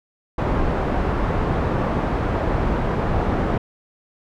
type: low-pass noise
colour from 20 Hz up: pink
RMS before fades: -21 dBFS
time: 0.38-3.58 s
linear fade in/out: 5 ms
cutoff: 1100 Hz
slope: 12 dB/octave
effects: none